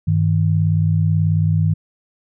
sine tone pair together, 99.41 / 157.8 Hz, G2 / D#3, +25 / +25 cents, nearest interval minor sixth, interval 800 cents, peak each -16 dBFS, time 0.07-1.74 s, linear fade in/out 10 ms, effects none

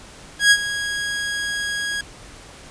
sawtooth tone with ADSR envelope, 1650 Hz, G#6, 12 cents flat, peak -5 dBFS, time 0.39-2.01 s, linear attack 120 ms, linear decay 58 ms, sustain -14 dB, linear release 3 ms, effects pink hiss -42 dBFS RMS until 2.7 s + resampled to 22050 Hz

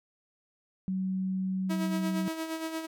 sine tone, 188.4 Hz, F#3, 32 cents sharp, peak -28 dBFS, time 0.88-2.28 s, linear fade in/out 0 ms
sawtooth tone with tremolo, 322.1 Hz, E4, 40 cents flat, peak -27 dBFS, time 1.69-2.87 s, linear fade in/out 20 ms, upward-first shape sine, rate 8.6 Hz, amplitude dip 55%
effects none

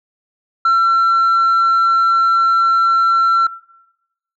sine tone, 1352 Hz, E6, 43 cents sharp, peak -7 dBFS, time 0.65-3.47 s, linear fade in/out 5 ms, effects noise-tail reverb RT60 0.9 s tail -21 dB re dry + tanh soft clip ceiling -9 dBFS

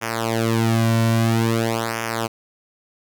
sawtooth tone with flanger, 114 Hz, A#2, 38 cents flat, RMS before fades -20 dBFS, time 0.01-2.28 s, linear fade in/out 20 ms, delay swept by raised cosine 0.24 to 2.44 ms, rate 0.5 Hz, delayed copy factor -1, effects none

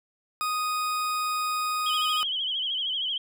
40% pulse tone, 1244.5 Hz, D#6, in tune, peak -25 dBFS, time 0.41-2.23 s, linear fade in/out 0 ms
sine tone with vibrato, 3136 Hz, G7, in tune, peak -26 dBFS, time 1.86-3.18 s, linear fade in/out 5 ms, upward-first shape sine, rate 13 Hz, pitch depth 89 cents each way
effects none

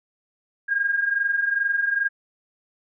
sine tone pair together, 1602.6 / 1625 Hz, G6 / G#6, +38 / -38 cents, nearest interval unison, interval 24 cents, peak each -26 / -21 dBFS, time 0.68-2.09 s, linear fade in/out 20 ms, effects none

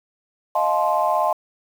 sine chord, F dominant seventh, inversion third, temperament equal with one note detuned, 622.3 / 698.5 / 863.4 / 1046.5 Hz, Eb5 / F5 / A5 / C6, 0 / 0 / -33 / 0 cents, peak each -22 dBFS, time 0.55-1.33 s, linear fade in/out 5 ms, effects tanh soft clip ceiling -7 dBFS + 7-bit

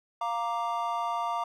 triangle chord, Bb major, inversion second, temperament equal, 698.5 / 932.3 / 1174.7 Hz, F5 / Bb5 / D6, 0 / 0 / 0 cents, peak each -31 / -30 / -31 dBFS, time 0.21-1.44 s, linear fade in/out 5 ms, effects none

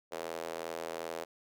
square tone with high-pass filter, 41.32 Hz, E1, 5 cents sharp, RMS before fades -40 dBFS, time 0.11-1.25 s, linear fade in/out 20 ms, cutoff 510 Hz, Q 2.3, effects none

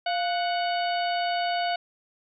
harmonic tone with a mistuned harmonic, 740 Hz, F#5, in tune, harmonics 1 / 2 / 3 / 4 / 5 / 6, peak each -25 / -34 / -37 / -35 / -41 / -38 dBFS, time 0.06-1.76 s, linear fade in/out 5 ms, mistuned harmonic 1, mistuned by -100 cents, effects none

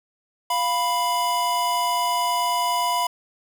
square tone pair together, 698.5 / 987.8 Hz, F5 / B5, 0 / 0 cents, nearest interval tritone, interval 600 cents, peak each -27 / -22 dBFS, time 0.5-3.07 s, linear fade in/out 5 ms, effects none

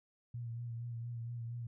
sine tone with vibrato, 117.8 Hz, A#2, 19 cents sharp, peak -39 dBFS, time 0.34-1.67 s, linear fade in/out 5 ms, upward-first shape sine, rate 4.3 Hz, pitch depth 35 cents each way, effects none

